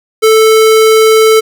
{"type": "tone", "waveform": "square", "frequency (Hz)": 440, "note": "A4", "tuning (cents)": 0, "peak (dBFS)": -4, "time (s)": [0.22, 1.41], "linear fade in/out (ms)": 20, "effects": []}